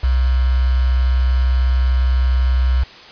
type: tone with quantisation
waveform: sine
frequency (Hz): 63.6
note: C2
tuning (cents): -48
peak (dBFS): -12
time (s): 0.03-2.84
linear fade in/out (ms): 10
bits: 5
effects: white hiss -39 dBFS RMS until 3.11 s + resampled to 11025 Hz